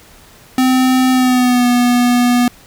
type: tone with pitch glide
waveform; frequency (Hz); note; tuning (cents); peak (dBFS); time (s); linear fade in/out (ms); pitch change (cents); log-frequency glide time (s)
square; 257.4 to 244.1; C4 to B3; -28 to -20; -10; 0.58-2.48; 2; -92; 1.11-1.67
effects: pink hiss -43 dBFS RMS until 2.66 s